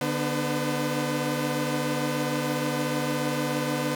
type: tone cluster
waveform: sawtooth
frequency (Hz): 146.8 / 246 / 300.2 / 509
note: D3 / B3 / D4 / C5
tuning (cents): 0 / -7 / +38 / -48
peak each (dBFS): -27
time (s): 0.01-3.95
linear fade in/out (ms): 2
effects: none